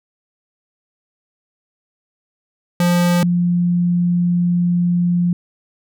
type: tone pair in turn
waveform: square / sine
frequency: 175.2 / 175.2 Hz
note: F3 / F3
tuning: +6 / +6 cents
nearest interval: unison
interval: 0 cents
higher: neither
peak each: -13 dBFS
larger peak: neither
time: 2.8-3.23 / 3.23-5.33 s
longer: second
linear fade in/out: 2 ms
effects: none